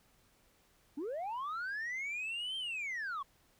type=linear two-way sweep; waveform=sine; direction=up then down; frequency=261.6 to 3167 to 1060 Hz; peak=-34 dBFS; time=0.97-3.23 s; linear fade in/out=10 ms; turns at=2.57 s; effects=tanh soft clip ceiling -35 dBFS + pink hiss -69 dBFS RMS until 3.59 s